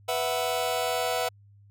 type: chord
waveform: sawtooth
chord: B suspended fourth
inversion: none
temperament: just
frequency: 493.9 / 658.5 / 740.8 Hz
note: B4 / E5 / F#5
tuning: 0 / -2 / +2 cents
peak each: -26 dBFS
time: 0.08-1.29 s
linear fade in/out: 10 ms
effects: added 101 Hz sine -52 dBFS peak until 1.7 s